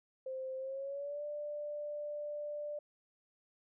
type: tone with pitch glide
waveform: sine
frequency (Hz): 523.3 to 590.8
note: C5 to D5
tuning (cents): 0 to +10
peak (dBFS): -38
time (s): 0.26-2.79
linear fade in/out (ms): 5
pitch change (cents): +210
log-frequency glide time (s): 0.57-1.24
effects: none